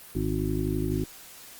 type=harmonic tone; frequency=51.91 Hz; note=G#1; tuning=in tune; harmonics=1 / 2 / 3 / 5 / 6 / 7; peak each=-32 / -32 / -32 / -32 / -32 / -32 dBFS; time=0.15-1.04 s; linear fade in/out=5 ms; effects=white hiss -47 dBFS RMS until 1.59 s + Opus 32 kbps